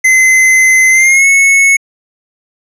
square tone with pitch glide, 2052 to 2199 Hz, C7 to C#7, -34 to -14 cents, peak -5 dBFS, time 0.04-1.77 s, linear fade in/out 10 ms, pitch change +120 cents, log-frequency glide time 0.9-1.27 s, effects low-pass 11000 Hz 12 dB/octave

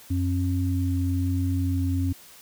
sine tone pair together, 90.46 / 270.2 Hz, F#2 / C#4, -39 / -44 cents, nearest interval octave + perfect fifth, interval 1895 cents, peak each -23 / -27 dBFS, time 0.1-2.13 s, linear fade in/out 10 ms, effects white hiss -49 dBFS RMS until 2.41 s

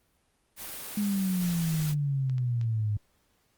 white noise, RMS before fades -39 dBFS, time 0.56-1.95 s, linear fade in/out 50 ms
sine exponential sweep, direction down, 209.7 to 102.7 Hz, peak -25 dBFS, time 0.97-2.97 s, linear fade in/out 5 ms
clicks, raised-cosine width 0.2 ms, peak -32 dBFS, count 4, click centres 1.774 / 2.297 / 2.382 / 2.613 s
effects pink hiss -70 dBFS RMS until 3.57 s + Opus 32 kbps

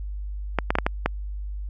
clicks, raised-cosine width 0.5 ms, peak -5 dBFS, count 6, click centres 0.587 / 0.705 / 0.754 / 0.786 / 0.865 / 1.06 s, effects added 50 Hz sine -29 dBFS peak until 1.69 s

